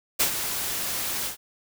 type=noise with ADSR envelope; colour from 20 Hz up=white; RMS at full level=-20 dBFS; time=0.19-1.37 s; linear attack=16 ms; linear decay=93 ms; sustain=-9 dB; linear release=110 ms; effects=none